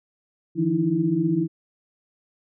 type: tone cluster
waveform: sine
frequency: 154.5 / 170 / 303.6 / 327.7 Hz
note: D#3 / F3 / D#4 / E4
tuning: -12 / -46 / -42 / -10 cents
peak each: -28 / -24 / -28 / -22 dBFS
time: 0.55-1.48 s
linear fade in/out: 50 ms
effects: none